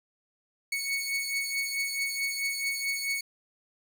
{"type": "beating tone pair", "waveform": "sawtooth", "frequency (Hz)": [2217, 2221.6], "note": ["C#7", "C#7"], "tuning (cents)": [0, 3], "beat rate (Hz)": 4.6, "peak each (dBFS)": [-27, -31], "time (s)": [0.72, 3.21], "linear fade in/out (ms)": 5, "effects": []}